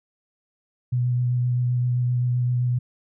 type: tone with vibrato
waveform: sine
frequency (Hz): 123.47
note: B2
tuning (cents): 0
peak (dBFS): -19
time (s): 0.92-2.79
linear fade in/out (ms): 10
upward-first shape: sine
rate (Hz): 7.7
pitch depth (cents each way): 14
effects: none